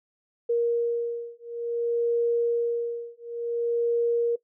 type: beating tone pair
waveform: sine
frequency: 470 / 470.56 Hz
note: A#4 / A#4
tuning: +14 / +16 cents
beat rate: 0.56 Hz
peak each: -26 dBFS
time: 0.49-4.36 s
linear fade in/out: 10 ms
effects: noise-tail reverb RT60 0.1 s tail -19 dB re dry